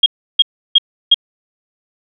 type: tone bursts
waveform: sine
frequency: 3254 Hz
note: G#7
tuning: 36 cents flat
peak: -4 dBFS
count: 4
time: 0.03-1.144 s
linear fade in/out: 5 ms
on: 31 ms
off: 330 ms
effects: none